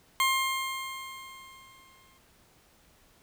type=tone with exponential decay; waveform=20% pulse; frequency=1062 Hz; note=C6; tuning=25 cents sharp; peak=-17 dBFS; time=0.2-2.18 s; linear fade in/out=1 ms; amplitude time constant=430 ms; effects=pink hiss -62 dBFS RMS until 3.22 s